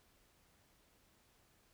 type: silence
effects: pink hiss -71 dBFS RMS until 1.73 s